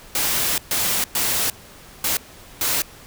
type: noise bursts at uneven times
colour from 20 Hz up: white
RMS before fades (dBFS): -21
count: 5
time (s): 0.15-0.58 / 0.71-1.04 / 1.15-1.5 / 2.04-2.17 / 2.61-2.82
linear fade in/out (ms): 2
effects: pink hiss -44 dBFS RMS until 3.06 s